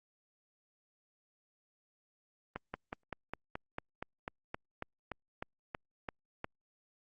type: slowing click train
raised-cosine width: 0.5 ms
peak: -23 dBFS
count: 16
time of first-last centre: 2.56-6.444 s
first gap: 180 ms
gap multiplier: 1.05
effects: Opus 24 kbps